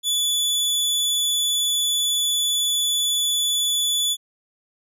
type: tone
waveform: sawtooth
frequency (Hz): 3453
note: A7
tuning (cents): -33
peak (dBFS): -16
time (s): 0.03-4.17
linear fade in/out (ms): 50
effects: resampled to 32000 Hz